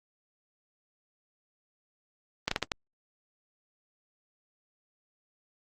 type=slowing click train; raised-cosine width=0.2 ms; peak=-9 dBFS; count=5; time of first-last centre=2.48-2.718 s; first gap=34 ms; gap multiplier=1.39; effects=Opus 24 kbps